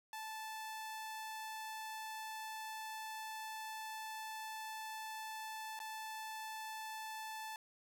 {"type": "tone with dropouts", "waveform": "sawtooth", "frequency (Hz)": 876, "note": "A5", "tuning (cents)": -8, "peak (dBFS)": -40, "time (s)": [0.13, 7.56], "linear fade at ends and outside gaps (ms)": 1, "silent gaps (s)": [5.791, 5.801], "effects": []}